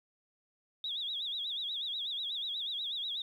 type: tone with vibrato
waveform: sine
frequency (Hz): 3573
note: A7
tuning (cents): +26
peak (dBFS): -34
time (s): 0.84-3.22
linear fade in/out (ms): 2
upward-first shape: sine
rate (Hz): 8.2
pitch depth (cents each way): 160
effects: 11-bit